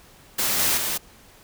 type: noise with level steps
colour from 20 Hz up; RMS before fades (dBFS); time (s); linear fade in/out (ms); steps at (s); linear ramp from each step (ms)
white; -23 / -21 / -26; 0.38-0.98; 10; 0.59 / 0.77; 5
effects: pink hiss -51 dBFS RMS until 1.43 s